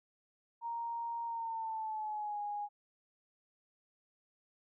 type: tone with pitch glide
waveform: sine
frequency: 932.3 to 825.8 Hz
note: A#5 to G#5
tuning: 0 to -10 cents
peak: -36 dBFS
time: 0.61-2.69 s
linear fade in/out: 50 ms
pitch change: -210 cents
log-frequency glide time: 1.25-2.4 s
effects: none